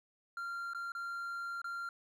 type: tone with dropouts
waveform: triangle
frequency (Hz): 1385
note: F6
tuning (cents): -15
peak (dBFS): -36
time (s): 0.37-1.89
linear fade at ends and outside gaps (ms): 2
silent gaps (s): 0.735-0.747 / 0.92-0.95 / 1.617-1.643
effects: none